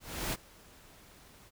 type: noise with ADSR envelope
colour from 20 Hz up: pink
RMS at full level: -33 dBFS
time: 0-1.51 s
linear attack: 330 ms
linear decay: 32 ms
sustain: -24 dB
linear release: 38 ms
effects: none